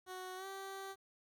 15% pulse tone with pitch glide, 370 to 388.4 Hz, F#4 to G4, 0 to -16 cents, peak -38 dBFS, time 0.06-0.96 s, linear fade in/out 50 ms, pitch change +84 cents, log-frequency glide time 0.36-0.46 s, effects 12-bit

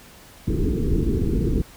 pink low-pass noise, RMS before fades -21 dBFS, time 0.47-1.62 s, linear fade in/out 10 ms, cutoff 450 Hz, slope 96 dB/octave, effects pink hiss -47 dBFS RMS until 1.76 s

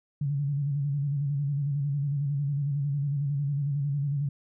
sine tone with vibrato, 142.2 Hz, C#3, 45 cents sharp, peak -25 dBFS, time 0.21-4.29 s, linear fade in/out 5 ms, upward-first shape square, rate 11 Hz, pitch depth 52 cents each way, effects none

